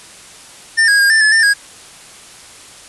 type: tone with pitch steps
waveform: square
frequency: 1802 / 1642 / 1618 / 1777 / 1720 / 1795 / 1642 Hz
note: A6 / G#6 / G#6 / A6 / A6 / A6 / G#6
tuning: +41 / -20 / -46 / +17 / -40 / +34 / -20 cents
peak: -9 dBFS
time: 0.77-1.54 s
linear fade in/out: 20 ms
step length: 110 ms
effects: white hiss -38 dBFS RMS until 2.88 s + resampled to 24000 Hz